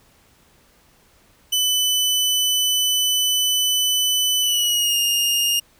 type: tone with pitch glide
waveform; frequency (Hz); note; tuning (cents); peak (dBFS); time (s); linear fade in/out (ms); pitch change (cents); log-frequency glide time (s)
sawtooth; 3000 to 2833; F#7 to F7; +23 to +24; -14; 1.52-5.6; 10; -99; 4.41-4.97
effects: pink hiss -56 dBFS RMS until 5.79 s